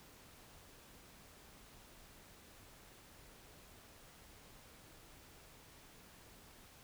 silence, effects pink hiss -60 dBFS RMS until 6.83 s

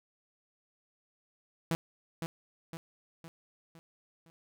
sawtooth tone with echo, 164.8 Hz, E3, in tune, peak -24 dBFS, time 1.71-1.75 s, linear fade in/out 0 ms, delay 510 ms, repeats 5, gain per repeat -6 dB, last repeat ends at 4.3 s, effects none

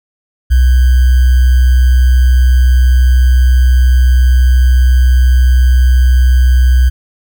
sine tone with sample-and-hold, 62.9 Hz, B1, 32 cents sharp, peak -4 dBFS, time 0.5-6.9 s, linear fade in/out 20 ms, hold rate 1575 Hz, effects none

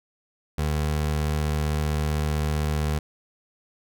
25% pulse tone, 75.6 Hz, D#2, 49 cents flat, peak -19 dBFS, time 0.58-2.99 s, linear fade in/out 5 ms, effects none

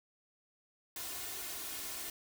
white noise with comb filter, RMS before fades -42 dBFS, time 0.96-2.1 s, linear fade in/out 2 ms, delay 2.8 ms, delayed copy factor +0.6, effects none

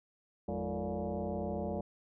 sine tone with frequency modulation, 181.2 Hz, F#3, 36 cents flat, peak -33 dBFS, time 0.48-1.81 s, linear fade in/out 5 ms, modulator 132 Hz, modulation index 4.1, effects none

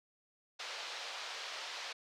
white band-pass noise, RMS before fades -44 dBFS, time 0.59-1.93 s, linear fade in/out 10 ms, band 500 to 4900 Hz, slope 24 dB/octave, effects none

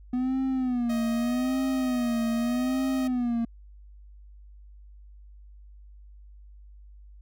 triangle tone with vibrato, 246.9 Hz, B3, in tune, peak -22 dBFS, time 0.13-3.45 s, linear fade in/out 5 ms, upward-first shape sine, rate 0.82 Hz, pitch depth 120 cents each way
sawtooth tone, 627 Hz, D#5, 13 cents sharp, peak -31 dBFS, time 0.89-3.08 s, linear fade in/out 10 ms
effects added 50 Hz sine -46 dBFS peak until 7.21 s

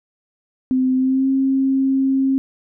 sine tone with pitch glide, 258.3 to 267.9 Hz, C4 to C4, -22 to +41 cents, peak -14 dBFS, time 0.71-2.38 s, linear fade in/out 0 ms, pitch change +63 cents, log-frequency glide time 0.96-1.28 s, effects none

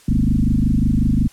sine tone with frequency modulation, 135.8 Hz, C#3, 35 cents flat, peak -13 dBFS, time 0.08-1.28 s, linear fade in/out 5 ms, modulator 25.5 Hz, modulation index 4.8, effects white hiss -49 dBFS RMS until 1.32 s + low-pass 11000 Hz 12 dB/octave

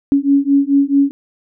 sine beating tone pair, 277.2 / 281.8 Hz, C#4 / C#4, 0 / +29 cents, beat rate 4.6 Hz, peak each -13 dBFS, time 0.12-1.11 s, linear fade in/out 0 ms, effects none

